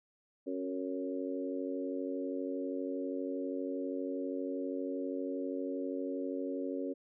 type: harmonic tone with a mistuned harmonic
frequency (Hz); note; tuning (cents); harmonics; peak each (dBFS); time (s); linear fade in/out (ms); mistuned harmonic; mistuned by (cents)
92.5; F#2; 0; 3 / 4 / 5 / 6; -37 / -41 / -41 / -42; 0.46-6.94; 20; 3; -16
effects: none